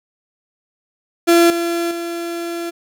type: tone with level steps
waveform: 35% pulse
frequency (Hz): 340.1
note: F4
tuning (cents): -46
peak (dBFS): -7 / -16 / -21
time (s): 1.27-2.71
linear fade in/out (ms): 20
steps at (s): 1.5 / 1.91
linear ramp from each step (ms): 2
effects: none